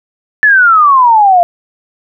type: exponential sweep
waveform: sine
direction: down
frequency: 1760 to 681 Hz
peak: -3 dBFS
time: 0.43-1.43 s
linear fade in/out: 0 ms
effects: none